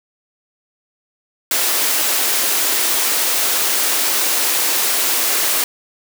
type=high-pass noise; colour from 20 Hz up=white; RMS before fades=-17 dBFS; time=1.51-5.64 s; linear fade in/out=2 ms; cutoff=280 Hz; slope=24 dB/octave; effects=none